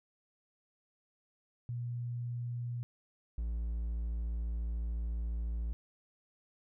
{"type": "tone pair in turn", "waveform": ["sine", "triangle"], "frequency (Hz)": [120.4, 57.05], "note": ["B2", "A#1"], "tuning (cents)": [-44, -37], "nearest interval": "octave + minor second", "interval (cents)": 1293, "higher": "first", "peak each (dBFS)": [-35, -31], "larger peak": "second", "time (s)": [[1.69, 2.83], [3.38, 5.73]], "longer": "second", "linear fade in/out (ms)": 0, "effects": []}